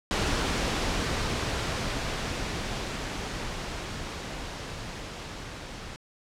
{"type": "noise with level ramp", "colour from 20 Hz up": "pink", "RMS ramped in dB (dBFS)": [-26, -40], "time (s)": [0.11, 5.96], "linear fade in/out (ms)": 0, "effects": ["low-pass 6000 Hz 12 dB/octave"]}